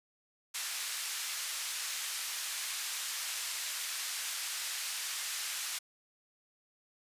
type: band-pass noise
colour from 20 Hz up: white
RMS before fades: -38 dBFS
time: 0.54-5.79 s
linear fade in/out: 10 ms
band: 1400 to 9100 Hz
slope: 12 dB/octave
effects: resampled to 32000 Hz